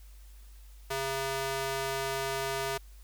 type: tone with high-pass filter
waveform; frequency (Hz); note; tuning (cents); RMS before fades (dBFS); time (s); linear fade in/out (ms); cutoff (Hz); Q
square; 135.2; C#3; -43; -33; 0.9-2.78; 10; 480; 0.76
effects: added 50 Hz sine -48 dBFS peak until 3.03 s + white hiss -62 dBFS RMS until 3.03 s